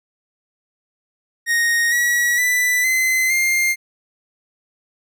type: tone with pitch steps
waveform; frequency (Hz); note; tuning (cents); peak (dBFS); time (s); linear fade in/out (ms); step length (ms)
45% pulse; 1864.7 / 1923.8 / 1984.7 / 2048 / 2112; A#6 / B6 / B6 / C7 / C7; 0 / -46 / +8 / -38 / +16; -15; 1.46-3.76; 50; 460
effects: none